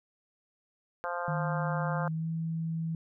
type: harmonic tone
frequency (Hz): 174.61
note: F3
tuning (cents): 0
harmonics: 3 / 4 / 5 / 6 / 7 / 8 / 9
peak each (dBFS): -37 / -38 / -39 / -40 / -40 / -41 / -42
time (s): 1.04-2.08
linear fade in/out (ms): 0
type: tone with pitch glide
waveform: sine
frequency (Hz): 155.56 to 163.11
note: D#3 to E3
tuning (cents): 0 to -18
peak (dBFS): -30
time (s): 1.28-2.95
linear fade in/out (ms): 2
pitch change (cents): +82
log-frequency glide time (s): 1.95-2.28
effects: none